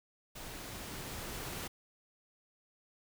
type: noise with level ramp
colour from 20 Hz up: pink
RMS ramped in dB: -46 to -41 dBFS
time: 0.35-1.68 s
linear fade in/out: 10 ms
effects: none